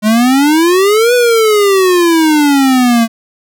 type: exponential two-way sweep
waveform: square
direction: up then down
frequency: 207.7 to 496.2 to 224.8 Hz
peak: -7 dBFS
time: 0.02-3.08 s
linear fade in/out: 50 ms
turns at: 1.14 s
effects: none